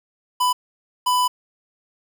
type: tone bursts at uneven times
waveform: square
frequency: 996 Hz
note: B5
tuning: 14 cents sharp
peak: -17 dBFS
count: 2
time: 0.4-0.53 / 1.06-1.28 s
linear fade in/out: 10 ms
effects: 8-bit